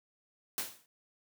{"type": "noise with exponential decay", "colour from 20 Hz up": "white", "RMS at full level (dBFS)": -32, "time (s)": [0.58, 0.86], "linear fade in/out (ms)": 1, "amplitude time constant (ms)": 59, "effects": ["high-pass 100 Hz 12 dB/octave"]}